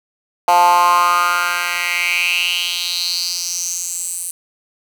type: tone with high-pass filter sweep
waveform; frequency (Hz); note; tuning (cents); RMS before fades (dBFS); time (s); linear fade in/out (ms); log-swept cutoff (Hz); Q
10% pulse; 175.5; F3; +9; -17; 0.48-4.31; 2; 790 to 9300; 5.3
effects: 7-bit